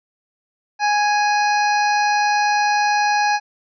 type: harmonic tone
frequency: 830.6 Hz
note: G#5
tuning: in tune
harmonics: 1 / 2 / 3 / 5 / 6 / 7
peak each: -16 / -22 / -26 / -30 / -32 / -33 dBFS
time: 0.79-3.4 s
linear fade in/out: 50 ms
effects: none